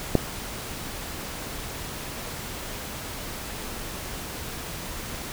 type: click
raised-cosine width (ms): 2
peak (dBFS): -3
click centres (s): 0.153
effects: pink hiss -35 dBFS RMS until 5.32 s